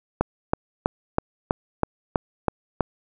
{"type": "click train", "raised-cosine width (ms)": 1, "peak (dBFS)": -5, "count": 9, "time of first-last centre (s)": [0.21, 2.807], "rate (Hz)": 3.08, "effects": []}